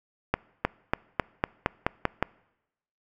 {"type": "accelerating click train", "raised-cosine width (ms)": 0.5, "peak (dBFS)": -7, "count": 9, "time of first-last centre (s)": [0.34, 2.226], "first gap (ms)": 310, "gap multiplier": 0.92, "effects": ["noise-tail reverb RT60 0.9 s tail -24 dB re dry"]}